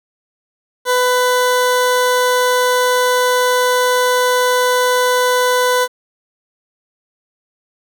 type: tone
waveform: 20% pulse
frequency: 499 Hz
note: B4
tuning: 18 cents sharp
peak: -7 dBFS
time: 0.85-5.88 s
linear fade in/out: 50 ms
effects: 8-bit